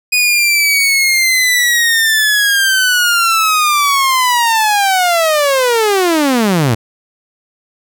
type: linear sweep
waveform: sawtooth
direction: down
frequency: 2489 to 105.3 Hz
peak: -6 dBFS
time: 0.12-6.75 s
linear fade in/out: 10 ms
effects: none